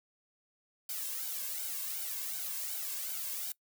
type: noise with flanger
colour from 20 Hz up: blue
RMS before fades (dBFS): -38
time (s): 0.89-3.52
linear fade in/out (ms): 2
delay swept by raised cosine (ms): 1.3 to 1.89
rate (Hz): 2.7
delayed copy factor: +1
effects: noise-tail reverb RT60 0.1 s tail -22 dB re dry